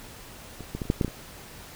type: clicks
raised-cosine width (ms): 3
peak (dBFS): -25 / -18 / -17 / -30 / -8 / -10 / -12 / -24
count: 8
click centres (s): 0.607 / 0.75 / 0.818 / 0.854 / 0.901 / 1.012 / 1.047 / 1.08
effects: pink hiss -45 dBFS RMS until 1.75 s